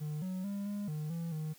triangle tone with pitch steps, 151.1 / 185.6 / 200.5 / 204.3 / 152.4 / 167.2 / 155.2 Hz, D3 / F#3 / G3 / G#3 / D#3 / E3 / D#3, +50 / +6 / +39 / -28 / -36 / +25 / -4 cents, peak -33 dBFS, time 0-1.54 s, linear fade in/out 20 ms, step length 220 ms, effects white hiss -60 dBFS RMS until 1.58 s

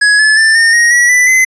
square tone with pitch steps, 1676 / 1724.1 / 1773.6 / 1824.5 / 1876.9 / 1930.8 / 1986.2 / 2043 Hz, G#6 / A6 / A6 / A#6 / A#6 / B6 / B6 / C7, +15 / -36 / +13 / -38 / +11 / -40 / +9 / -42 cents, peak -6 dBFS, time 0.01-1.45 s, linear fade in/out 10 ms, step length 180 ms, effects resampled to 22050 Hz

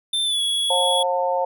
square tone with pitch glide, 3562 to 3362 Hz, A7 to G#7, +21 to +20 cents, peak -20 dBFS, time 0.13-1.03 s, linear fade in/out 5 ms, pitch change -101 cents, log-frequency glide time 0.24-0.41 s
harmonic tone, 178.9 Hz, F3, 42 cents sharp, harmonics 3 / 4 / 5, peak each -22 / -25 / -23 dBFS, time 0.7-1.45 s, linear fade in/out 5 ms
effects none

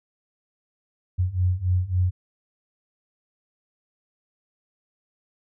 sine beating tone pair, 89 / 92.6 Hz, F2 / F#2, +33 / +2 cents, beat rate 3.6 Hz, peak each -24 / -22 dBFS, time 1.18-2.11 s, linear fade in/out 20 ms, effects none

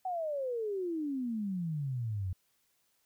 sine exponential sweep, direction down, 760 to 88.6 Hz, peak -32 dBFS, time 0.05-2.33 s, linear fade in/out 5 ms, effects white hiss -74 dBFS RMS until 3.05 s

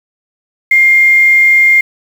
sine tone with quantisation, 2116 Hz, C7, 19 cents sharp, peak -4 dBFS, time 0.71-1.81 s, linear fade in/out 5 ms, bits 5, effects none

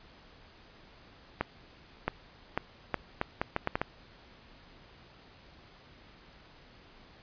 accelerating click train, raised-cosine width 0.5 ms, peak -13 dBFS, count 10, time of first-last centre 1.41-3.815 s, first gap 670 ms, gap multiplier 0.74, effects pink hiss -56 dBFS RMS until 7.22 s + resampled to 11025 Hz

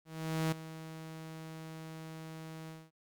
sawtooth tone with ADSR envelope, 160 Hz, D#3, 49 cents sharp, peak -25 dBFS, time 0.05-2.91 s, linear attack 470 ms, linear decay 6 ms, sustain -15 dB, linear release 220 ms, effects Opus 48 kbps

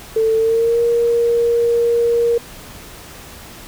sine tone with pitch glide, 444.7 to 469.8 Hz, A4 to A#4, +18 to +13 cents, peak -12 dBFS, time 0.16-2.38 s, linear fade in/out 5 ms, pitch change +95 cents, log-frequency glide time 0.36-0.8 s, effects pink hiss -37 dBFS RMS until 3.67 s

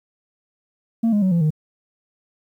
sine tone with pitch steps, 228.3 / 206.9 / 187.59 / 170.05 / 154.14 Hz, A#3 / G#3 / F#3 / F3 / D#3, -36 / -6 / +24 / -46 / -16 cents, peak -12 dBFS, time 1.03-1.505 s, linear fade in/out 10 ms, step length 95 ms, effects tanh soft clip ceiling -14 dBFS + 9-bit

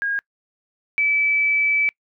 sine tone pair in turn, 1630 / 2305 Hz, G#6 / D7, -33 / -33 cents, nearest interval tritone, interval 600 cents, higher second, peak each -20 / -16 dBFS, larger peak second, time 0.02-0.19 / 0.98-1.89 s, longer second, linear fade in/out 0 ms, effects noise-tail reverb RT60 0.1 s tail -26 dB re dry

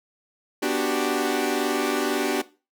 sawtooth chord, G major seventh, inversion first, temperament equal, 246.9 / 293.7 / 370 / 392 Hz, B3 / D4 / F#4 / G4, 0 / 0 / 0 / 0 cents, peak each -26 / -22 / -23 / -24 dBFS, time 0.62-2.42 s, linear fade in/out 10 ms, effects noise-tail reverb RT60 0.3 s tail -17 dB re dry

